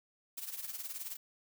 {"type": "noise with tremolo", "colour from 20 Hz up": "blue", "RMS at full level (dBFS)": -39, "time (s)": [0.37, 1.17], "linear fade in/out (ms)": 10, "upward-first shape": "triangle", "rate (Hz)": 19, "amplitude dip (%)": 80, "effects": []}